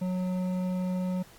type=tone with hard clipping; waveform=sine; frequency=183.3 Hz; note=F#3; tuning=16 cents flat; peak=-29 dBFS; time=0.01-1.23 s; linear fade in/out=10 ms; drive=9 dB; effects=pink hiss -55 dBFS RMS until 1.38 s + AAC 64 kbps